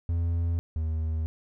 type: tone pair in turn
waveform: triangle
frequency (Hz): 84.6 / 79.59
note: E2 / D#2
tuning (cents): +45 / +40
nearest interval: minor second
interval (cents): 105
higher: first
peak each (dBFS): -22 / -24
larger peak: first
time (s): 0.09-0.59 / 0.76-1.26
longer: neither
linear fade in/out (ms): 0
effects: none